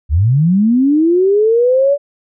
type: linear sweep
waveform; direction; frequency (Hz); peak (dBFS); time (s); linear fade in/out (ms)
sine; up; 65.41 to 580; -8; 0.09-1.98; 50
effects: none